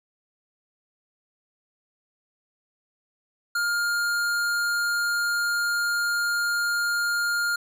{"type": "tone with hard clipping", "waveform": "sine", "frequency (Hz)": 1410, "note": "F6", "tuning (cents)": 16, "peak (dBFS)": -24, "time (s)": [3.55, 7.56], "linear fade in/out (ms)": 5, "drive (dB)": 17, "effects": []}